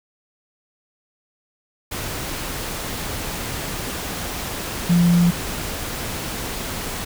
sine tone in noise, 173.4 Hz, F3, 12 cents flat, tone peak -12 dBFS, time 4.89-5.31 s, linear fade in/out 10 ms, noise pink, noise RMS -28 dBFS, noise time 1.91-7.05 s, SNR +13 dB, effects none

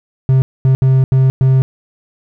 triangle tone bursts at uneven times, 131.8 Hz, C3, 13 cents sharp, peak -5 dBFS, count 5, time 0.29-0.42 / 0.65-0.75 / 0.82-1.04 / 1.12-1.3 / 1.41-1.62 s, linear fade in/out 0 ms, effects none

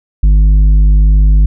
sine tone with tanh clipping, 50.8 Hz, G#1, 38 cents flat, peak -5 dBFS, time 0.23-1.46 s, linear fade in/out 5 ms, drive 7 dB, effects none

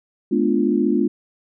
sine chord, G# diminished seventh, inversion none, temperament equal with one note detuned, 213 / 246.9 / 293.7 / 349.2 Hz, G#3 / B3 / D4 / F4, +44 / 0 / 0 / 0 cents, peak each -21 dBFS, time 0.31-1.08 s, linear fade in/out 10 ms, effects none

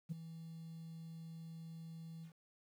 sine tone with ADSR envelope, 163.5 Hz, E3, 14 cents flat, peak -34 dBFS, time 0.09-2.33 s, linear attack 29 ms, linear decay 11 ms, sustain -13 dB, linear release 96 ms, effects tanh soft clip ceiling -35 dBFS + 11-bit

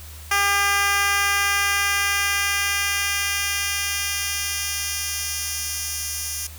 10% pulse tone with high-pass filter sweep, 401.6 Hz, G4, 42 cents sharp, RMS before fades -23 dBFS, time 0.31-6.47 s, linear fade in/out 5 ms, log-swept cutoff 1000 to 6200 Hz, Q 0.84, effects added 77 Hz sine -38 dBFS peak until 6.58 s + white hiss -43 dBFS RMS until 6.58 s

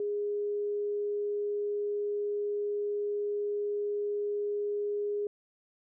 sine tone, 412.1 Hz, G#4, 13 cents flat, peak -29 dBFS, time 0-5.27 s, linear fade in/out 2 ms, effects none

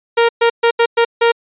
sawtooth tone bursts at uneven times, 466.2 Hz, A#4, in tune, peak -5 dBFS, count 6, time 0.17-0.29 / 0.41-0.5 / 0.63-0.71 / 0.79-0.86 / 0.97-1.05 / 1.21-1.32 s, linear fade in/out 10 ms, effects resampled to 8000 Hz

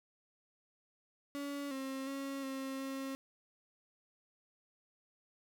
35% pulse tone with pitch steps, 283.5 / 267.3 / 274.2 / 267.9 / 269.4 Hz, C#4 / C4 / C#4 / C4 / C#4, +39 / +37 / -19 / +41 / -49 cents, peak -37 dBFS, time 1.35-3.15 s, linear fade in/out 0 ms, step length 360 ms, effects none

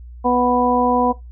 harmonic tone, 246.9 Hz, B3, in tune, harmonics 1 / 2 / 3 / 4, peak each -19 / -19 / -19 / -19 dBFS, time 0.24-1.13 s, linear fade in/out 20 ms, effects noise-tail reverb RT60 0.2 s tail -18 dB re dry + added 60 Hz sine -34 dBFS peak until 1.31 s

